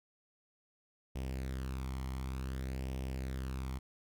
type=tone with flanger; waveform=sawtooth; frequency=65.41 Hz; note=C2; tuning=in tune; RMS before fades=-39 dBFS; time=1.15-3.79 s; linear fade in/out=10 ms; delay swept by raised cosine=0.35 to 0.95 ms; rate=0.55 Hz; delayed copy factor=+0.55; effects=none